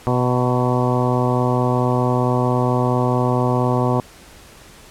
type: harmonic tone with a mistuned harmonic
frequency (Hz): 124.5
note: B2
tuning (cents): +14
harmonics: 1 / 2 / 3 / 4 / 5 / 6 / 7 / 8 / 9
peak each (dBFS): -19 / -22 / -24 / -25 / -26 / -27 / -27 / -28 / -29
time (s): 0.07-4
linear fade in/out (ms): 0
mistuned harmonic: 7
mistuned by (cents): +34
effects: pink hiss -44 dBFS RMS until 4.9 s + low-pass 12000 Hz 12 dB/octave